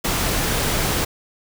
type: noise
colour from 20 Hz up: pink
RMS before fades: -21 dBFS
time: 0.04-1.05 s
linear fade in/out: 10 ms
effects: none